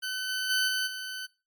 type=tone with level steps; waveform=20% pulse; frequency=1515 Hz; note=F#6; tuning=40 cents sharp; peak=-26 / -24 / -19 / -22 / -30 dBFS; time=0.02-1.27 s; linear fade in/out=20 ms; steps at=0.28 / 0.49 / 0.67 / 0.86 s; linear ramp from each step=20 ms; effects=noise-tail reverb RT60 0.3 s tail -21 dB re dry + MP3 96 kbps